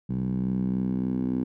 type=tone with band-pass filter sweep; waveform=10% pulse; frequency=63.5 Hz; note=B1; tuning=49 cents sharp; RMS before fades=-27 dBFS; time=0.09-1.44 s; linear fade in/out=10 ms; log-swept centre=160 to 250 Hz; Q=3.4; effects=none